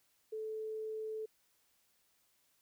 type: tone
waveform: sine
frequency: 436.4 Hz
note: A4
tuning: 14 cents flat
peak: -38 dBFS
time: 0.32-1.26 s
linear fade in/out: 10 ms
effects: white hiss -74 dBFS RMS until 2.61 s